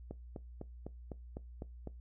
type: click train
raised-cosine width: 2 ms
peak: -29 dBFS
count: 8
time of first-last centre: 0.11-1.873 s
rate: 3.97 Hz
effects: noise-tail reverb RT60 0.2 s tail -20 dB re dry + added 60 Hz sine -48 dBFS peak until 2 s